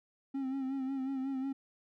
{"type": "tone with vibrato", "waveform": "triangle", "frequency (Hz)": 267.2, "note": "C4", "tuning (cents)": 36, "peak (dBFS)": -31, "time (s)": [0.34, 1.53], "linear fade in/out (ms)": 10, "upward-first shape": "sine", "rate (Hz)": 5.5, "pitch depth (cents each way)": 48, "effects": []}